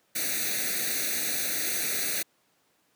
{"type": "noise with comb filter", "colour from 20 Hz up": "white", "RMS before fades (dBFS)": -29, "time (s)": [0.15, 2.23], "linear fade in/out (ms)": 10, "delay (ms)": 0.48, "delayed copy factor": 0.95, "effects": ["pink hiss -68 dBFS RMS until 2.95 s", "high-pass 200 Hz 12 dB/octave"]}